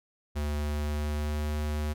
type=tone with pitch glide; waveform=square; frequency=73.9 to 75.24 Hz; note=D2 to D2; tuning=+11 to +42 cents; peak=-29 dBFS; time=0.35-1.94 s; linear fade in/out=20 ms; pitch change=+31 cents; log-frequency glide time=0.52-1.63 s; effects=none